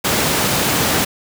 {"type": "high-pass noise", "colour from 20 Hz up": "pink", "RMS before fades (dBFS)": -17, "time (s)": [0.04, 1.05], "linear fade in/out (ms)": 10, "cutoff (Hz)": 120, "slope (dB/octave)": 12, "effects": []}